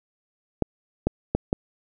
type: clicks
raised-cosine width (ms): 2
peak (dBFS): -7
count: 4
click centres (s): 0.623 / 1.07 / 1.35 / 1.529
effects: none